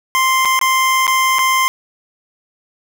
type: tone with dropouts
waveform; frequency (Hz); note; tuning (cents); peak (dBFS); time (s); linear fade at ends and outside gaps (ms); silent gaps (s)
25% pulse; 1046.5; C6; 0; -8; 0.15-1.68; 0; 0.45-0.455 / 0.591-0.613 / 1.068-1.078 / 1.385-1.391
effects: none